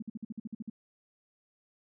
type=tone bursts; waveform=sine; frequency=220 Hz; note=A3; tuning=in tune; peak=-35 dBFS; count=10; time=0-0.699 s; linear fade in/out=5 ms; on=24 ms; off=51 ms; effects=none